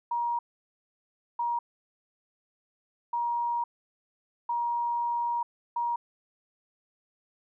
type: tone bursts at uneven times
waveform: sine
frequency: 948 Hz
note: A#5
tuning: 29 cents sharp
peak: -26 dBFS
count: 5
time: 0.11-0.39 / 1.39-1.59 / 3.13-3.64 / 4.49-5.43 / 5.76-5.96 s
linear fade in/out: 5 ms
effects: none